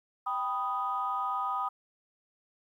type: chord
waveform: sine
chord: G augmented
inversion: none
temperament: equal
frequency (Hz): 784 / 987.8 / 1244.5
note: G5 / B5 / D#6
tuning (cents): 0 / 0 / 0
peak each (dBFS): -35 / -34 / -31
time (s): 0.26-1.69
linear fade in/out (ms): 10
effects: tanh soft clip ceiling -20 dBFS + 11-bit